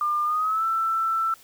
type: tone with pitch glide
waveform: sine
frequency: 1200 to 1331.5 Hz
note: D6 to E6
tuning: +37 to +17 cents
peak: -21 dBFS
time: 0.01-1.34 s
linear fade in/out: 2 ms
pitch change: +180 cents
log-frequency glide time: 0.24-0.65 s
effects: white hiss -52 dBFS RMS until 1.43 s